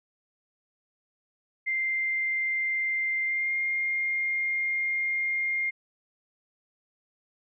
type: tone with pitch glide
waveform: sine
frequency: 2093 to 2120 Hz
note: C7 to C7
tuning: 0 to +22 cents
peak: -25 dBFS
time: 1.66-5.71 s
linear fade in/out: 20 ms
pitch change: +22 cents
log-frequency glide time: 3.25-3.52 s
effects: none